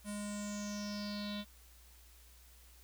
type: tone with low-pass filter sweep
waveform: square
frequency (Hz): 206.3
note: G#3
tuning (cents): -11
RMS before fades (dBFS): -41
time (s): 0.04-1.45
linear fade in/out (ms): 50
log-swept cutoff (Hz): 9900 to 3600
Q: 7.3
effects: added 60 Hz sine -59 dBFS peak until 2.83 s + white hiss -63 dBFS RMS until 2.83 s